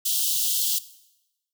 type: high-pass noise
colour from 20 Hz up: white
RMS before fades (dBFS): -24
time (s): 0.05-0.79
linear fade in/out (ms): 10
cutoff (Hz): 2900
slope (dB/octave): 96
effects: noise-tail reverb RT60 0.9 s tail -17 dB re dry